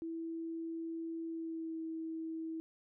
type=tone with pitch glide; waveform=sine; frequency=328.8 to 323.3 Hz; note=E4 to E4; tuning=-4 to -34 cents; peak=-38 dBFS; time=0.02-2.6 s; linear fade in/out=0 ms; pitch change=-30 cents; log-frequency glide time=1.26-1.8 s; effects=none